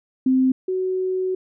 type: tone pair in turn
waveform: sine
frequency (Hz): 260 / 372.7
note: C4 / F#4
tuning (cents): -11 / +13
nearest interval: tritone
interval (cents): 624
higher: second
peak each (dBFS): -14 / -20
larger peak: first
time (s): 0.26-0.52 / 0.68-1.35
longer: second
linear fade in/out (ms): 5
effects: none